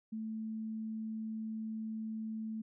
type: tone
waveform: sine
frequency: 220 Hz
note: A3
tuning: in tune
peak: -37 dBFS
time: 0.12-2.62 s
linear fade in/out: 10 ms
effects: none